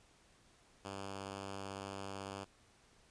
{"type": "tone", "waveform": "5% pulse", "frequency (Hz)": 98, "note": "G2", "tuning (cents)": 0, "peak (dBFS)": -32, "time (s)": [0.84, 2.45], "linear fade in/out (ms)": 20, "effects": ["pink hiss -67 dBFS RMS until 3.1 s", "resampled to 22050 Hz"]}